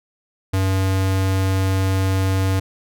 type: tone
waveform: square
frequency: 95.4 Hz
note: G2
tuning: 47 cents flat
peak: -17 dBFS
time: 0.53-2.6 s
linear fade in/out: 10 ms
effects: none